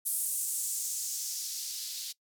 violet noise with band-pass filter sweep, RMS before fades -35 dBFS, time 0.05-2.13 s, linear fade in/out 20 ms, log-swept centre 10000 to 4000 Hz, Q 2, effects noise-tail reverb RT60 0.1 s tail -21 dB re dry

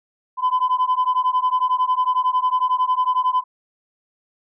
sine beating tone pair, 1006 / 1017 Hz, B5 / C6, +32 / -50 cents, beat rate 11 Hz, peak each -18 dBFS, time 0.37-3.44 s, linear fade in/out 50 ms, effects tanh soft clip ceiling -12 dBFS

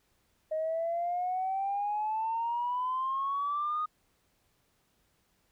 sine exponential sweep, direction up, 622 to 1244.5 Hz, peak -28 dBFS, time 0.51-3.86 s, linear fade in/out 10 ms, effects tanh soft clip ceiling -24 dBFS + pink hiss -72 dBFS RMS until 5.51 s

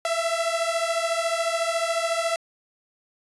sawtooth beating tone pair, 660 / 674 Hz, E5 / E5, +2 / +38 cents, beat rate 14 Hz, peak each -22 dBFS, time 0.05-2.36 s, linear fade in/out 2 ms, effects resampled to 24000 Hz

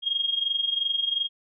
sine tone with amplitude modulation, 3251 Hz, G#7, 38 cents flat, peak -20 dBFS, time 0.02-1.29 s, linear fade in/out 50 ms, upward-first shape sine, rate 22.8 Hz, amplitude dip 75%, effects none

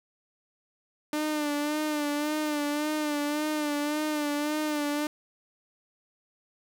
sawtooth tone with vibrato, 298.6 Hz, D4, 29 cents sharp, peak -23 dBFS, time 1.13-5.07 s, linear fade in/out 2 ms, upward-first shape sine, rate 1.8 Hz, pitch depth 46 cents each way, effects none

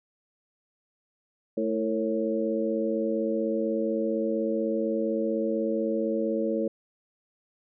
harmonic tone with a mistuned harmonic, 110 Hz, A2, in tune, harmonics 2 / 3 / 4 / 5, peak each -30 / -30 / -30 / -30 dBFS, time 1.57-6.68 s, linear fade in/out 5 ms, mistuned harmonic 4, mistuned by +55 cents, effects none

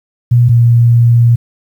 sine tone pair in turn, 120.7 / 118.22 Hz, B2 / A#2, -39 / +25 cents, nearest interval unison, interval 36 cents, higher first, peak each -4 dBFS, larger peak neither, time 0.31-0.49 / 0.49-1.36 s, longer second, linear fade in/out 10 ms, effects 7-bit

